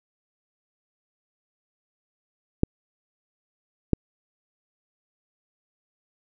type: clicks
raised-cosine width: 3 ms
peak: -5 dBFS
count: 2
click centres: 2.634 / 3.933 s
effects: none